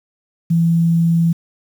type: tone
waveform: sine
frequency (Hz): 167.1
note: E3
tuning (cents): +24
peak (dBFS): -11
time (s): 0.5-1.33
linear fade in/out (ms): 10
effects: 7-bit